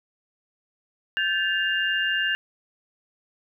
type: tone cluster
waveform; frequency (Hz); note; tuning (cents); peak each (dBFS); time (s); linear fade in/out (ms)
sine; 1554 / 1737 / 2808; G6 / A6 / F7; -16 / -23 / +9; -26; 1.17-2.35; 0
effects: none